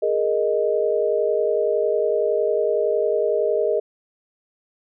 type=chord; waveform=sine; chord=Ab suspended second; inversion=none; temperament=equal; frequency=415.3 / 466.2 / 622.3 Hz; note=Ab4 / Bb4 / Eb5; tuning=0 / 0 / 0 cents; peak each=-22 dBFS; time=0.02-3.8 s; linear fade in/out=10 ms; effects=none